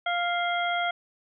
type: harmonic tone with a mistuned harmonic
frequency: 698.5 Hz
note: F5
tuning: in tune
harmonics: 1 / 2 / 3 / 5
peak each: -27 / -30 / -32 / -34 dBFS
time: 0.06-0.91 s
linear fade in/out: 5 ms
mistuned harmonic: 5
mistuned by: -120 cents
effects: none